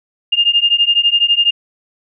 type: beating tone pair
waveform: sine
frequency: 2814 / 2826 Hz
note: F7 / F7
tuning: +12 / +20 cents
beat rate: 12 Hz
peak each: -13 dBFS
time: 0.32-1.51 s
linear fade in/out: 10 ms
effects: none